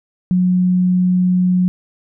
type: tone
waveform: sine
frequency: 181.7 Hz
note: F#3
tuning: 31 cents flat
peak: -11 dBFS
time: 0.31-1.68 s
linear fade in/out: 0 ms
effects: none